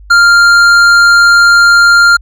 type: tone with hard clipping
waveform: sine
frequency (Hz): 1396.9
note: F6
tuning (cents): 0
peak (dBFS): -4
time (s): 0.1-2.17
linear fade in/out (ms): 10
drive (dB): 9
effects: added 50 Hz sine -31 dBFS peak until 2.21 s